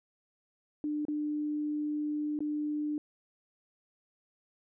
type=tone with dropouts; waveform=sine; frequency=298.8 Hz; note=D4; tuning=30 cents sharp; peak=-30 dBFS; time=0.84-2.98 s; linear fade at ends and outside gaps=1 ms; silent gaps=1.052-1.083 / 2.39-2.405 s; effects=none